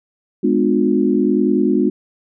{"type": "chord", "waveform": "sine", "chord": "G# diminished seventh", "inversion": "none", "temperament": "just", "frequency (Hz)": [207.7, 249.2, 299, 358.8], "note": ["G#3", "B3", "D4", "F4"], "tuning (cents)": [0, 16, 31, 47], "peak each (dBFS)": -18, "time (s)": [0.43, 1.9], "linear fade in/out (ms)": 10, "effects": []}